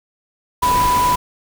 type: tone in noise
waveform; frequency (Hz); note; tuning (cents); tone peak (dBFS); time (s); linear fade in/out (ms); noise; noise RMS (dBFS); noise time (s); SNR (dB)
sine; 990; B5; +4; -13; 0.62-1.16; 10; pink; -23; 0.62-1.16; +7
effects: none